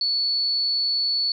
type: tone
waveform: sine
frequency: 4435 Hz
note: C#8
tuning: in tune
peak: -20 dBFS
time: 0.01-1.32 s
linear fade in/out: 2 ms
effects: none